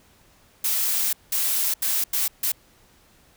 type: noise bursts at uneven times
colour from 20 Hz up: blue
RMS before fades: -23 dBFS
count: 5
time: 0.64-1.13 / 1.32-1.74 / 1.82-2.04 / 2.13-2.28 / 2.43-2.52 s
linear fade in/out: 5 ms
effects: pink hiss -57 dBFS RMS until 3.36 s